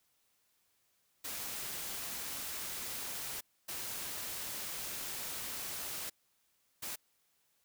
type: noise bursts at uneven times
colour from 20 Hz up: white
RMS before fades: -41 dBFS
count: 3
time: 1.24-3.41 / 3.68-6.1 / 6.82-6.96 s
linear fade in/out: 10 ms
effects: white hiss -75 dBFS RMS until 7.64 s